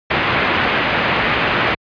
white low-pass noise, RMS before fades -17 dBFS, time 0.1-1.75 s, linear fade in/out 10 ms, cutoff 2600 Hz, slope 24 dB/octave, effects high-pass 60 Hz 12 dB/octave + resampled to 11025 Hz

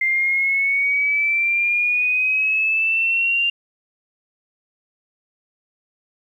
sine exponential sweep, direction up, 2093 to 2794 Hz, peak -16 dBFS, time 0.01-3.5 s, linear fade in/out 5 ms, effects 9-bit

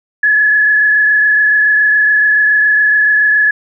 sine tone with frequency modulation, 1703 Hz, G#6, 43 cents sharp, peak -7 dBFS, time 0.23-3.51 s, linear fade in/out 5 ms, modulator 27.1 Hz, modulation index 1.1, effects none

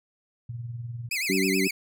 sine tone with tremolo, 118.4 Hz, A#2, 27 cents sharp, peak -30 dBFS, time 0.49-1.09 s, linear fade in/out 5 ms, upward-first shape sine, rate 20 Hz, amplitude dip 55%
sawtooth tone with vibrato, 2295 Hz, D7, 40 cents flat, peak -23 dBFS, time 1.11-1.71 s, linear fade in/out 5 ms, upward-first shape sine, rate 9.3 Hz, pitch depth 230 cents each way
harmonic tone, 95.2 Hz, F#2, 50 cents sharp, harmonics 2 / 3 / 4, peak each -27 / -27 / -27 dBFS, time 1.29-1.68 s, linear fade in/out 10 ms
effects none

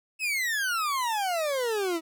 40% pulse exponential sweep, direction down, 2637 to 317.1 Hz, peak -25 dBFS, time 0.19-2.01 s, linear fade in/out 50 ms, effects none

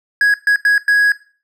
triangle tone bursts at uneven times, 1661.2 Hz, G#6, in tune, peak -7 dBFS, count 4, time 0.21-0.34 / 0.47-0.56 / 0.65-0.78 / 0.88-1.12 s, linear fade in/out 2 ms, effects noise-tail reverb RT60 0.4 s tail -18 dB re dry

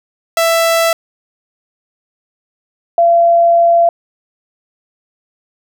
sawtooth / sine tone pair in turn, 663 / 681.6 Hz, E5 / F5, +10 / -42 cents, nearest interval unison, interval 48 cents, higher second, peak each -6 dBFS, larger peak neither, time 0.37-0.93 / 2.98-3.89 s, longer second, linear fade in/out 2 ms, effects none

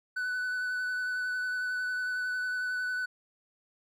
triangle tone with vibrato, 1495 Hz, F#6, 17 cents sharp, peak -28 dBFS, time 0.16-3.06 s, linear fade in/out 10 ms, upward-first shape sine, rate 11 Hz, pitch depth 15 cents each way, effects none

